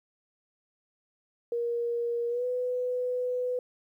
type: tone with pitch glide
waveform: sine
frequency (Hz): 472.5 to 498.3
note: A#4 to B4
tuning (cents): +23 to +15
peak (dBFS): -27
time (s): 1.52-3.59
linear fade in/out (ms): 2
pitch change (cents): +92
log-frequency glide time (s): 2.29-2.45
effects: 11-bit